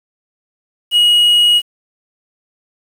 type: tone with quantisation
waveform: triangle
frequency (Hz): 2898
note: F#7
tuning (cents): -37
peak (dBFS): -6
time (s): 0.91-1.62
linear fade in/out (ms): 50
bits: 6
effects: none